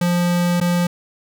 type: tone with dropouts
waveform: square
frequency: 175.3 Hz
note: F3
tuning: 7 cents sharp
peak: -16 dBFS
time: 0.01-0.87 s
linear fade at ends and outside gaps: 5 ms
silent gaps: 0.602-0.611 s
effects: none